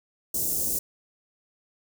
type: band-stop noise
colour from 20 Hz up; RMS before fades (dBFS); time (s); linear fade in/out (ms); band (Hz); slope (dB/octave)
white; -27; 0.34-0.79; 5; 530 to 6400; 24
effects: none